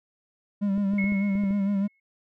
triangle tone with vibrato, 199.5 Hz, G3, 31 cents sharp, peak -20 dBFS, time 0.61-1.88 s, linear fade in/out 20 ms, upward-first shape sine, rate 6.6 Hz, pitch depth 48 cents each way
clicks, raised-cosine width 3 ms, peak -27 dBFS, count 7, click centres 0.779 / 0.936 / 1.042 / 1.122 / 1.354 / 1.437 / 1.508 s
sine tone with exponential decay, 2181 Hz, C#7, 29 cents flat, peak -27 dBFS, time 0.98-2 s, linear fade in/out 5 ms, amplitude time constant 220 ms
effects none

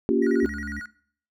sine chord, G half-diminished seventh, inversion first, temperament just, 235.2 / 282.2 / 352.8 / 392 Hz, Bb3 / Db4 / F4 / G4, +16 / +31 / +18 / 0 cents, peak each -24 dBFS, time 0.09-0.46 s, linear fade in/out 0 ms
triangle tone with vibrato, 1661.2 Hz, G#6, in tune, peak -32 dBFS, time 0.22-0.86 s, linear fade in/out 5 ms, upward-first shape square, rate 11 Hz, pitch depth 240 cents each way
harmonic tone, 72.2 Hz, D2, 29 cents flat, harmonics 1 / 3 / 4, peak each -36 / -34 / -38 dBFS, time 0.42-0.8 s, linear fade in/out 10 ms
effects noise-tail reverb RT60 0.6 s tail -21 dB re dry

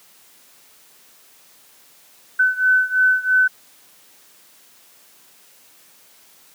sine beating tone pair, 1511 / 1514 Hz, F#6 / F#6, +36 / +39 cents, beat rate 3 Hz, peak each -16 / -18 dBFS, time 2.39-3.48 s, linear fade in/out 10 ms, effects white hiss -51 dBFS RMS until 6.54 s + high-pass 150 Hz 12 dB/octave

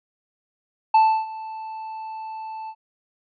triangle tone with ADSR envelope, 880 Hz, A5, in tune, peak -9 dBFS, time 0.94-2.75 s, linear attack 6 ms, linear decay 310 ms, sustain -20 dB, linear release 60 ms, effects resampled to 11025 Hz

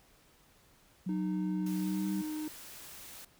sine tone with pitch glide, 185 to 193.86 Hz, F#3 to G3, 0 to -19 cents, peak -32 dBFS, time 1.06-2.22 s, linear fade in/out 10 ms, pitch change +81 cents, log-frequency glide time 1.76-2.06 s
triangle tone, 307.6 Hz, D#4, 20 cents flat, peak -33 dBFS, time 1.09-2.48 s, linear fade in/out 2 ms
white noise, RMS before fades -49 dBFS, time 1.66-3.25 s, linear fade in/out 5 ms
effects pink hiss -64 dBFS RMS until 3.39 s

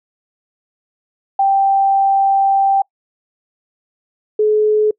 sine tone pair in turn, 784 / 426.5 Hz, G5 / G#4, 0 / +46 cents, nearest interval major seventh, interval 1054 cents, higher first, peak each -10 dBFS, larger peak neither, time 1.39-2.82 / 4.39-4.91 s, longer first, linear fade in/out 5 ms, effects noise-tail reverb RT60 0.1 s tail -26 dB re dry

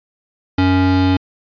square tone pair together, 93.05 / 279 Hz, F#2 / C#4, +10 / +11 cents, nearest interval octave + perfect fifth, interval 1901 cents, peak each -16 dBFS, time 0.58-1.17 s, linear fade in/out 5 ms, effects resampled to 11025 Hz

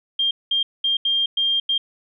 sine tone bursts at uneven times, 3200 Hz, G7, 35 cents sharp, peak -17 dBFS, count 6, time 0.19-0.31 / 0.51-0.63 / 0.84-0.97 / 1.05-1.26 / 1.37-1.6 / 1.69-1.78 s, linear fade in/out 5 ms, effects none

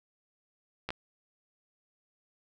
clicks, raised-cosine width 0.3 ms, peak -18 dBFS, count 2, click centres 0.89 / 0.905 s, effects none

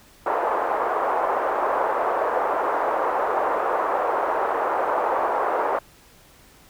white band-pass noise, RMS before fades -23 dBFS, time 0.26-5.79 s, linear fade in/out 5 ms, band 430 to 1100 Hz, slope 24 dB/octave, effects pink hiss -52 dBFS RMS until 6.69 s

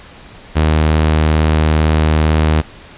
sawtooth tone, 77.78 Hz, D#2, in tune, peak -6 dBFS, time 0.55-2.62 s, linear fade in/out 20 ms, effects pink hiss -38 dBFS RMS until 2.97 s + resampled to 8000 Hz

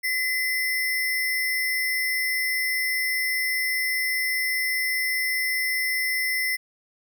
sine tone with sample-and-hold, 2025 Hz, B6, 43 cents sharp, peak -22 dBFS, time 0.03-6.57 s, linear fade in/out 20 ms, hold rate 7350 Hz, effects none

